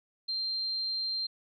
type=tone; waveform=sine; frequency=4164 Hz; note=C8; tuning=9 cents flat; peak=-30 dBFS; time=0.28-1.27 s; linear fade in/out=10 ms; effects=none